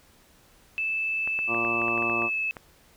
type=tone with pitch glide; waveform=sine; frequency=2630 to 2606 Hz; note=E7 to E7; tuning=-5 to -20 cents; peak=-25 dBFS; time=0.78-2.51 s; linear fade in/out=0 ms; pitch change=-15 cents; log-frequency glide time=1.88-2.39 s
type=clicks; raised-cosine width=0.5 ms; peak=-23 dBFS; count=11; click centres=1.275 / 1.39 / 1.546 / 1.649 / 1.817 / 1.882 / 1.977 / 2.024 / 2.098 / 2.221 / 2.568 s
type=harmonic tone; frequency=116.54 Hz; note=A#2; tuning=in tune; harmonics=1 / 2 / 3 / 4 / 5 / 6 / 7 / 8 / 9 / 10; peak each=-43 / -36 / -32 / -41 / -38 / -36 / -43 / -40 / -40 / -31 dBFS; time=1.47-2.3 s; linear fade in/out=50 ms
effects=pink hiss -58 dBFS RMS until 2.96 s